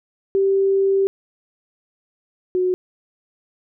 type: tone pair in turn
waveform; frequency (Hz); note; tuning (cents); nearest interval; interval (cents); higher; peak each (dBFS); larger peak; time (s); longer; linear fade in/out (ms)
sine; 390 / 366.2; G4 / F#4; -9 / -18; minor second; 109; first; -14 / -16; first; 0.35-1.07 / 2.55-2.74; first; 0
effects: none